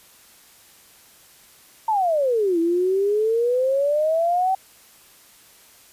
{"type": "exponential two-way sweep", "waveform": "sine", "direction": "down then up", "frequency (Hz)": [914, 328.5, 773], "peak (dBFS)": -17, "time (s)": [1.88, 4.55], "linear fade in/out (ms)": 5, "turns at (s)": 2.59, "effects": ["white hiss -51 dBFS RMS until 5.92 s", "resampled to 32000 Hz"]}